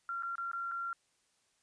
sine tone with dropouts, 1376 Hz, F6, 26 cents flat, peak -35 dBFS, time 0.09-0.93 s, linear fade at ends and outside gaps 1 ms, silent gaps 0.224-0.232 / 0.355-0.381 / 0.515-0.532 / 0.714-0.718 s, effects white hiss -74 dBFS RMS until 1.62 s + resampled to 22050 Hz

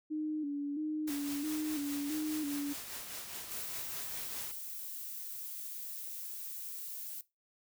sine tone with vibrato, 296.8 Hz, D4, 18 cents sharp, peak -33 dBFS, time 0.1-2.74 s, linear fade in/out 20 ms, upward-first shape square, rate 1.5 Hz, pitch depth 60 cents each way
white noise with tremolo, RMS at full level -42 dBFS, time 1.07-4.52 s, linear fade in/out 10 ms, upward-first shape triangle, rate 4.9 Hz, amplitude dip 45%
violet noise, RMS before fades -43 dBFS, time 3.51-7.21 s, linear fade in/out 0 ms
effects noise-tail reverb RT60 0.2 s tail -18 dB re dry

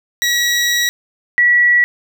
20% pulse / sine tone pair in turn, 1921 / 1938.8 Hz, B6 / B6, -48 / -32 cents, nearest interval unison, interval 16 cents, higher second, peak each -8 dBFS, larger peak neither, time 0.22-0.89 / 1.38-1.84 s, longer first, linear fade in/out 0 ms, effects none

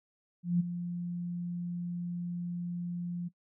sine tone with ADSR envelope, 174.61 Hz, F3, in tune, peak -22 dBFS, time 0.43-3.29 s, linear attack 170 ms, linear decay 16 ms, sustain -11 dB, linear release 18 ms, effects noise-tail reverb RT60 0.1 s tail -19 dB re dry

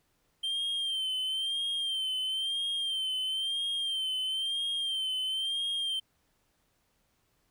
triangle tone with vibrato, 3143 Hz, G7, 4 cents sharp, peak -28 dBFS, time 0.43-6 s, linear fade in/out 10 ms, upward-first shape sine, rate 1 Hz, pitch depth 57 cents each way, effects pink hiss -73 dBFS RMS until 7.5 s

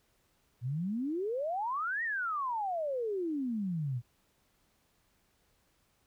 sine exponential two-way sweep, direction up then down, 114.7 to 1913 to 114.7 Hz, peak -31 dBFS, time 0.61-4.02 s, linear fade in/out 50 ms, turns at 2.03 s, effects pink hiss -72 dBFS RMS until 6.06 s

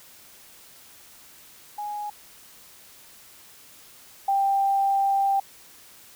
sine tone pair in turn, 831 / 788.2 Hz, G#5 / G5, +1 / +9 cents, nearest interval minor second, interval 92 cents, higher first, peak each -29 / -19 dBFS, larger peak second, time 1.78-2.1 / 4.28-5.4 s, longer second, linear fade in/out 5 ms, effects white hiss -50 dBFS RMS until 6.15 s

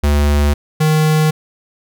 square tone pair in turn, 72.8 / 155.29 Hz, D2 / D#3, -15 / -3 cents, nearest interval octave + minor second, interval 1312 cents, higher second, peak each -11 dBFS, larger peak neither, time 0.03-0.54 / 0.8-1.31 s, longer neither, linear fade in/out 10 ms, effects none

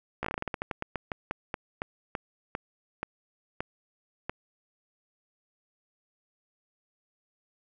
slowing click train, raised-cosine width 0.5 ms, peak -16 dBFS, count 23, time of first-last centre 0.23-4.295 s, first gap 15 ms, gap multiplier 1.2, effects none

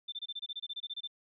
sine tone bursts, 3558 Hz, A7, 19 cents sharp, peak -36 dBFS, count 15, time 0.08-1.075 s, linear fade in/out 10 ms, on 43 ms, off 25 ms, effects none

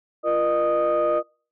sine tone cluster, 344.3 / 475.1 / 609 / 1242 Hz, F4 / A#4 / D#5 / D#6, -25 / +33 / -37 / -3 cents, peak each -27 / -26 / -19 / -25 dBFS, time 0.23-1.23 s, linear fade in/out 50 ms, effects noise-tail reverb RT60 0.4 s tail -26 dB re dry + tanh soft clip ceiling -13 dBFS

